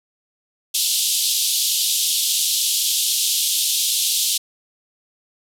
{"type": "band-pass noise", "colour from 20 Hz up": "pink", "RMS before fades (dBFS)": -20, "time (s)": [0.74, 4.38], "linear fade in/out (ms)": 10, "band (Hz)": [3100, 14000], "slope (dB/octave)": 48, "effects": []}